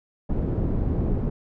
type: low-pass noise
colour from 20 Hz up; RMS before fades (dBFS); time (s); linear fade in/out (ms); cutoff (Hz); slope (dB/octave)
pink; -24; 0.29-1.3; 10; 330; 12
effects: none